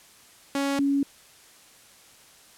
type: tone pair in turn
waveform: sawtooth / sine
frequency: 278.2 / 279.4 Hz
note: C#4 / C#4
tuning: +6 / +14 cents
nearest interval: unison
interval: 8 cents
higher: second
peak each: -20 dBFS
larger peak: neither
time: 0.55-0.79 / 0.79-1.03 s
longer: neither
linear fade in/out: 2 ms
effects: white hiss -53 dBFS RMS until 2.57 s + low-pass 11000 Hz 12 dB/octave